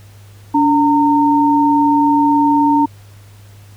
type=tone pair together; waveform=sine; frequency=288.5 / 915.9 Hz; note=D4 / A#5; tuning=-31 / -31 cents; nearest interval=octave + minor sixth; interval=2000 cents; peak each=-12 dBFS; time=0.54-2.86 s; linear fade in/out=10 ms; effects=added 101 Hz sine -38 dBFS peak until 3.76 s + pink hiss -48 dBFS RMS until 3.76 s